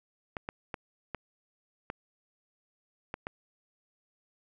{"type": "clicks", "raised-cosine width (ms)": 0.5, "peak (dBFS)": -20, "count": 7, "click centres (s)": [0.368, 0.489, 0.742, 1.147, 1.901, 3.141, 3.269], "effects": []}